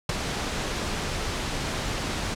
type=noise with ADSR envelope; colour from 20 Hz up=pink; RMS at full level=-22 dBFS; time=0.09-2.35 s; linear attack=4 ms; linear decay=13 ms; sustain=-7 dB; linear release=16 ms; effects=low-pass 7000 Hz 12 dB/octave